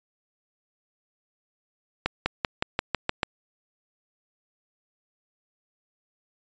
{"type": "accelerating click train", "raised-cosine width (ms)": 0.3, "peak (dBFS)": -7, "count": 8, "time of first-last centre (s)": [2.06, 3.232], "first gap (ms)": 200, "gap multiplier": 0.94, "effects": ["resampled to 16000 Hz"]}